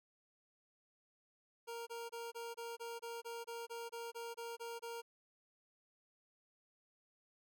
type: tone bursts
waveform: 25% pulse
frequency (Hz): 466.2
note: A#4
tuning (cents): 0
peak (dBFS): -40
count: 15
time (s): 1.67-5.02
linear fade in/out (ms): 20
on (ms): 200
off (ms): 25
effects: none